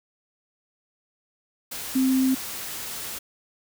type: tone in noise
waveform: sine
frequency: 261.6 Hz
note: C4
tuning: in tune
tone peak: -18 dBFS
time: 1.95-2.35 s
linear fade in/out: 10 ms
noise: white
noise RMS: -34 dBFS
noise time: 1.71-3.19 s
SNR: +13 dB
effects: none